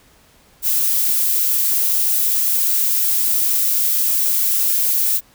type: noise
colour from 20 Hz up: violet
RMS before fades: -17 dBFS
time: 0.62-5.21 s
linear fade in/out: 50 ms
effects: pink hiss -52 dBFS RMS until 5.34 s